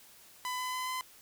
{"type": "tone with pitch steps", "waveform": "sawtooth", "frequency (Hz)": [1003, 1009.4, 1015.8, 1022.3], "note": ["B5", "B5", "B5", "C6"], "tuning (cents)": [26, 38, 48, -41], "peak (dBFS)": -30, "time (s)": [0.45, 1.01], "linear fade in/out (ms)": 0, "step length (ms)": 140, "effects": ["white hiss -57 dBFS RMS until 1.21 s"]}